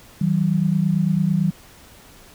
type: tone pair together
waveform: sine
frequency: 160 / 188.96 Hz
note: D#3 / F#3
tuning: +49 / +37 cents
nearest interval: minor third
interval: 288 cents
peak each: -19 / -19 dBFS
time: 0.21-1.51 s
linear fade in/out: 5 ms
effects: pink hiss -47 dBFS RMS until 2.34 s